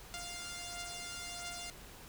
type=beating tone pair; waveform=5% pulse; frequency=698.5 / 700 Hz; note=F5 / F5; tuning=0 / +4 cents; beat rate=1.5 Hz; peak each=-37 / -32 dBFS; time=0.14-1.7 s; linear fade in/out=0 ms; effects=added 46 Hz sine -59 dBFS peak until 2.08 s + pink hiss -53 dBFS RMS until 2.08 s